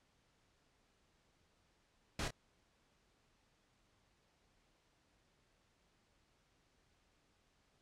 pink noise with echo, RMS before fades -39 dBFS, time 2.19-2.28 s, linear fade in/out 2 ms, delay 27 ms, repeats 1, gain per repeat -8 dB, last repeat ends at 2.307 s, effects pink hiss -75 dBFS RMS until 7.81 s + low-pass 7000 Hz 12 dB/octave

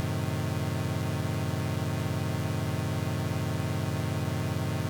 35% pulse chord, F# diminished seventh, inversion none, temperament equal, 92.5 / 110 / 130.81 / 155.56 Hz, F#2 / A2 / C3 / Eb3, 0 / 0 / 0 / 0 cents, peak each -32 dBFS, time 0-4.89 s, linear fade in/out 0 ms, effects none

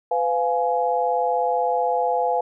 sine chord, F diminished, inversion second, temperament just, 502.9 / 698.5 / 838.1 Hz, Cb5 / F5 / Ab5, +31 / 0 / +16 cents, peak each -23 dBFS, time 0.11-2.41 s, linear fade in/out 5 ms, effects none

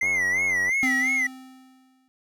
triangle tone with vibrato, 2041 Hz, C7, 44 cents flat, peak -19 dBFS, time 0.01-1.27 s, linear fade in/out 5 ms, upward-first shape sine, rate 2.9 Hz, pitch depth 120 cents each way
click train, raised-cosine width 1 ms, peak -25 dBFS, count 62, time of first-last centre 0.03-0.692 s, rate 92.1 Hz
square tone with exponential decay, 260 Hz, C4, 11 cents flat, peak -24 dBFS, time 0.83-2.08 s, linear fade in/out 0 ms, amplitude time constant 270 ms
effects none

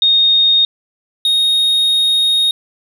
sine / triangle tone pair in turn, 3706 / 3727 Hz, A#7 / A#7, -11 / -1 cents, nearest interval unison, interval 10 cents, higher second, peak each -8 / -9 dBFS, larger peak first, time 0.02-0.65 / 1.25-2.51 s, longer second, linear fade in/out 2 ms, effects none

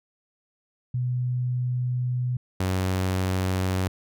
sine / sawtooth tone pair in turn, 124.6 / 93.34 Hz, B2 / F#2, +16 / +16 cents, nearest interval perfect fourth, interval 500 cents, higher first, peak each -23 / -19 dBFS, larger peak second, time 0.94-2.37 / 2.6-3.88 s, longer first, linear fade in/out 5 ms, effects none

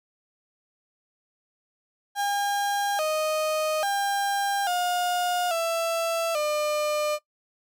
35% pulse tone with pitch steps, 808 / 621 / 800 / 714 / 665 / 600 Hz, G#5 / D#5 / G5 / F5 / E5 / D5, -48 / -3 / +35 / +38 / +15 / +37 cents, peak -22 dBFS, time 2.15-7.19 s, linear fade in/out 50 ms, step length 840 ms, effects noise-tail reverb RT60 0.1 s tail -18 dB re dry

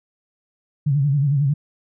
sine tone with vibrato, 141.6 Hz, C#3, 37 cents sharp, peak -15 dBFS, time 0.86-1.54 s, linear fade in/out 10 ms, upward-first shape sine, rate 11 Hz, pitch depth 100 cents each way, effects none

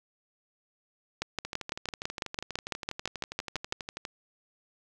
two click trains, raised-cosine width 0.2 ms, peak -13 / -19 dBFS, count 16 / 33, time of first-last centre 1.22-3.724 / 1.45-4.052 s, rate 5.99 / 12.3 Hz, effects none

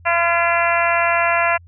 harmonic tone with a mistuned harmonic, 340.1 Hz, F4, 46 cents flat, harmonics 2 / 3 / 4 / 5 / 6 / 7 / 8, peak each -19 / -21 / -22 / -23 / -24 / -24 / -25 dBFS, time 0.05-1.58 s, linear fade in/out 20 ms, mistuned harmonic 4, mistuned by +21 cents, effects added 86 Hz sine -42 dBFS peak until 1.67 s

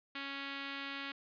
5% pulse tone with notch filter, 277.2 Hz, C#4, in tune, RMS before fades -42 dBFS, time 0.15-1.12 s, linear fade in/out 5 ms, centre 670 Hz, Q 0.95, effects resampled to 11025 Hz

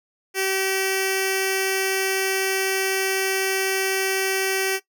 10% pulse tone with notch filter, 384 Hz, G4, 36 cents flat, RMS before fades -23 dBFS, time 0.34-4.8 s, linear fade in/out 50 ms, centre 1000 Hz, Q 0.71, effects noise-tail reverb RT60 0.1 s tail -17 dB re dry

